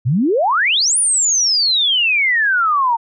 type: exponential two-way sweep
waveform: sine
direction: up then down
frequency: 110 to 9840 to 899 Hz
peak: -12 dBFS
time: 0.05-2.97 s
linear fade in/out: 20 ms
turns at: 0.98 s
effects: none

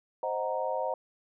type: chord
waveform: sine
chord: C half-diminished seventh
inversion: none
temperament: equal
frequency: 523.3 / 622.3 / 740 / 932.3 Hz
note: C5 / Eb5 / Gb5 / Bb5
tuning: 0 / 0 / 0 / 0 cents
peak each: -33 / -34 / -36 / -34 dBFS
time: 0.23-0.94 s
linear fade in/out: 2 ms
effects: none

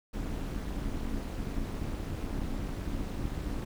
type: noise with amplitude modulation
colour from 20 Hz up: brown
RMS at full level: -31 dBFS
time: 0.13-3.65 s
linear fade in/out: 10 ms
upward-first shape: sine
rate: 243 Hz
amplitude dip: 80%
effects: none

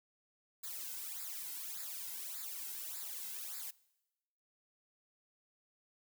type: noise with flanger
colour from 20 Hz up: blue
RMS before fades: -44 dBFS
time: 0.63-3.71 s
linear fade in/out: 10 ms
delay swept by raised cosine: 0.33 to 1.73 ms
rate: 1.7 Hz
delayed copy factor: -0.95
effects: noise-tail reverb RT60 1.0 s tail -22 dB re dry

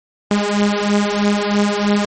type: beating tone pair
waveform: sawtooth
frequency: 203.9 / 207 Hz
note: G#3 / G#3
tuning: -32 / -5 cents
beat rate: 3.1 Hz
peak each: -13 dBFS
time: 0.31-2.05 s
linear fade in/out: 2 ms
effects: MP3 32 kbps

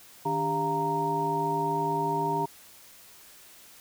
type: tone cluster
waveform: sine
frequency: 156.1 / 289.6 / 397.1 / 693 / 929 Hz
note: D#3 / D4 / G4 / F5 / A#5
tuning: +6 / -24 / +22 / -14 / -6 cents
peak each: -34 / -36 / -32 / -36 / -27 dBFS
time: 0.25-2.46 s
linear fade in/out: 10 ms
effects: white hiss -52 dBFS RMS until 3.8 s

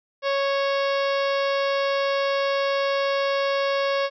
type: harmonic tone with a mistuned harmonic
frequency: 553 Hz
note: C#5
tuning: 4 cents flat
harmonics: 1 / 2 / 3 / 4 / 5 / 6 / 7 / 8 / 9 / 10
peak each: -22 / -28 / -32 / -34 / -36 / -38 / -39 / -40 / -41 / -42 dBFS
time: 0.22-4.1 s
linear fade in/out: 50 ms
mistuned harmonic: 7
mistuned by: -35 cents
effects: none

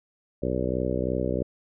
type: harmonic tone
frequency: 63 Hz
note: B1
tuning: 35 cents sharp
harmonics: 1 / 2 / 3 / 4 / 5 / 6 / 7 / 8 / 9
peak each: -33 / -33 / -33 / -33 / -33 / -33 / -33 / -33 / -33 dBFS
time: 0.42-1.43 s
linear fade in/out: 10 ms
effects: none

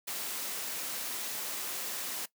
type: noise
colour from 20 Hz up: white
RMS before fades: -37 dBFS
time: 0.07-2.26 s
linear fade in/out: 10 ms
effects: noise-tail reverb RT60 0.1 s tail -18 dB re dry + high-pass 200 Hz 12 dB/octave

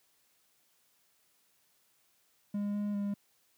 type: tone with pitch steps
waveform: triangle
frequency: 204.2 / 206.1 / 202.2 Hz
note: G#3 / G#3 / G#3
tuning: -29 / -13 / -46 cents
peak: -29 dBFS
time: 2.54-3.14 s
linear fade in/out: 5 ms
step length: 200 ms
effects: white hiss -71 dBFS RMS until 3.57 s + high-pass 80 Hz 12 dB/octave

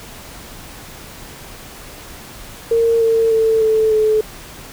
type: tone with pitch steps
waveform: sine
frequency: 459.8 / 452.7 / 445.7 / 438.8 / 432 Hz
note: A#4 / A4 / A4 / A4 / A4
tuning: -24 / +49 / +22 / -5 / -32 cents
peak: -11 dBFS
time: 2.71-4.21 s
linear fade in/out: 5 ms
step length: 300 ms
effects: pink hiss -36 dBFS RMS until 4.72 s

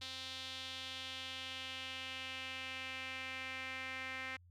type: tone with band-pass filter sweep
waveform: sawtooth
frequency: 261.6 Hz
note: C4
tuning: in tune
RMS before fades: -45 dBFS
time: 0.01-4.37 s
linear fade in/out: 10 ms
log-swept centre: 3800 to 2100 Hz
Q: 3
effects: added 88 Hz sine -60 dBFS peak until 4.5 s

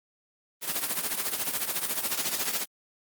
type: noise with tremolo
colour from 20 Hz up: white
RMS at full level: -26 dBFS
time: 0.61-2.66 s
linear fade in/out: 50 ms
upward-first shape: triangle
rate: 14 Hz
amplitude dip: 80%
effects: high-pass 150 Hz 12 dB/octave + Opus 24 kbps

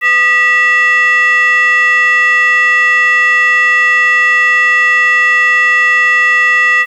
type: tone with frequency modulation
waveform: sine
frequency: 1947 Hz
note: B6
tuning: 25 cents flat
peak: -5 dBFS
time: 0.01-6.86 s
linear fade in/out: 50 ms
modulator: 721 Hz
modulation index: 0.69
effects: tanh soft clip ceiling -3 dBFS + 7-bit

